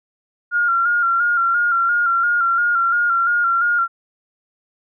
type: tone with vibrato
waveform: sine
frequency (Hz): 1396.9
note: F6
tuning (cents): 0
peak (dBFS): -14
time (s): 0.51-3.88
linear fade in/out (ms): 50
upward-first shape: square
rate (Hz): 2.9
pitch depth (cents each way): 34
effects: none